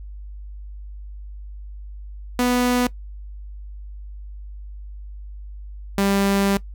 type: tone pair in turn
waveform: sawtooth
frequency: 246.9 / 197.91 Hz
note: B3 / G3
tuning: 0 / +17 cents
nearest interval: major third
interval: 383 cents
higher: first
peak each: -13 / -13 dBFS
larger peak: neither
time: 2.39-2.87 / 5.98-6.57 s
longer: second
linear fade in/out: 2 ms
effects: noise-tail reverb RT60 0.1 s tail -19 dB re dry + added 50 Hz sine -33 dBFS peak until 6.74 s